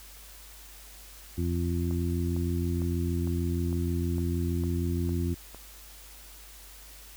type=harmonic tone; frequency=86.4 Hz; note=F2; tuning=18 cents flat; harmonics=1 / 2 / 3 / 4; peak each=-28 / -33 / -34 / -35 dBFS; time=1.37-5.35 s; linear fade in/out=20 ms
type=click train; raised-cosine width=1 ms; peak=-31 dBFS; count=9; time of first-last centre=1.91-5.546 s; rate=2.2 Hz
effects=added 50 Hz sine -50 dBFS peak until 7.16 s + white hiss -50 dBFS RMS until 7.16 s